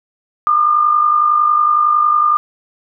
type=tone with amplitude modulation; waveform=sine; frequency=1207 Hz; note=D6; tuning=47 cents sharp; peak=-7 dBFS; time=0.47-2.37 s; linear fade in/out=0 ms; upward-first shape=sine; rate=50.9 Hz; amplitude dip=55%; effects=none